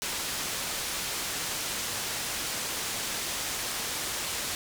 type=low-pass noise; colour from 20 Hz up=white; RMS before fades=-33 dBFS; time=0.02-4.55 s; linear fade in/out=0 ms; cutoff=8800 Hz; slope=12 dB/octave; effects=none